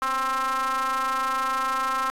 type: ring-modulated tone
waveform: square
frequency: 133.7 Hz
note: C3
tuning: 38 cents sharp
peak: -21 dBFS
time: 0.02-2.1 s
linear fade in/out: 0 ms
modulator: 1190 Hz
effects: resampled to 32000 Hz + 8-bit